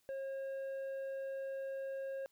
sine tone with tanh clipping, 540 Hz, C#5, 45 cents flat, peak -40 dBFS, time 0.09-2.26 s, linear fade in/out 0 ms, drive 6 dB, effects white hiss -75 dBFS RMS until 2.31 s

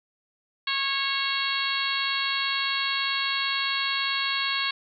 harmonic tone, 549 Hz, C#5, 17 cents flat, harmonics 2 / 3 / 4 / 5 / 6 / 7 / 8, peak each -32 / -32 / -32 / -32 / -32 / -32 / -32 dBFS, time 0.67-4.71 s, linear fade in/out 5 ms, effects none

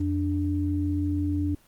sine tone pair together, 87.31 / 293.2 Hz, F2 / D4, 0 / -3 cents, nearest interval octave + major sixth, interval 2097 cents, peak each -26 dBFS, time 0-1.55 s, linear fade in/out 5 ms, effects pink hiss -59 dBFS RMS until 1.67 s + Opus 24 kbps

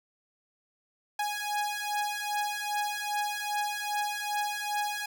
sawtooth beating tone pair, 829 / 831.5 Hz, G#5 / G#5, -3 / +2 cents, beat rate 2.5 Hz, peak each -29 dBFS, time 1.19-5.06 s, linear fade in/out 5 ms, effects none

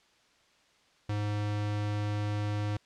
square tone, 104.2 Hz, G#2, 6 cents sharp, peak -30 dBFS, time 1.09-2.77 s, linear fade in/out 5 ms, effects white hiss -65 dBFS RMS until 2.85 s + low-pass 5000 Hz 12 dB/octave

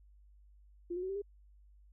sine tone with pitch steps, 347.9 / 361.4 / 375.5 / 390.1 / 405.2 Hz, F4 / F#4 / F#4 / G4 / G#4, -7 / -41 / +26 / -8 / -43 cents, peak -35 dBFS, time 0.9-1.22 s, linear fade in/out 10 ms, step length 64 ms, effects added 50 Hz sine -58 dBFS peak until 1.92 s

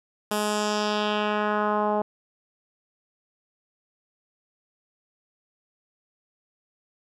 10% pulse tone with low-pass filter sweep, 210 Hz, G#3, 19 cents sharp, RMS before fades -25 dBFS, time 0.31-2.02 s, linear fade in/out 5 ms, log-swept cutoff 12000 to 750 Hz, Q 1.8, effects none

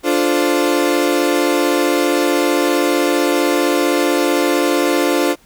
35% pulse chord, D minor seventh, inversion none, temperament equal, 293.7 / 349.2 / 440 / 523.3 Hz, D4 / F4 / A4 / C5, 0 / 0 / 0 / 0 cents, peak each -16 / -16 / -21 / -18 dBFS, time 0.03-5.36 s, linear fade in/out 50 ms, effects pink hiss -51 dBFS RMS until 5.45 s

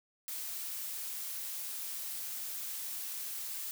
blue noise, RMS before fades -40 dBFS, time 0.28-3.71 s, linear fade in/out 0 ms, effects none

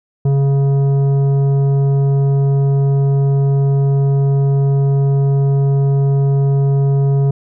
sine tone with tanh clipping, 138.59 Hz, C#3, in tune, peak -12 dBFS, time 0.25-7.31 s, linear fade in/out 5 ms, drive 10 dB, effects none

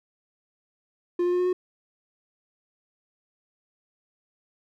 triangle tone with pitch steps, 351.3 / 354.6 / 357.9 / 361.2 / 364.5 Hz, F4 / F4 / F4 / F#4 / F#4, +10 / +26 / +42 / -42 / -26 cents, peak -19 dBFS, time 1.19-1.53 s, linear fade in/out 5 ms, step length 68 ms, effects none

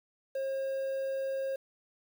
triangle tone with quantisation, 538 Hz, C5, 48 cents sharp, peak -29 dBFS, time 0.35-1.56 s, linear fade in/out 5 ms, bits 9, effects none

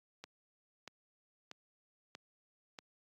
click train, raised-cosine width 0.2 ms, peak -29 dBFS, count 5, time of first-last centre 0.24-2.788 s, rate 1.57 Hz, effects high-pass 150 Hz 12 dB/octave + AAC 48 kbps

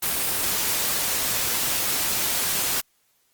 white noise, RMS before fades -24 dBFS, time 0.02-2.81 s, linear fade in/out 10 ms, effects white hiss -66 dBFS RMS until 3.33 s + Opus 24 kbps

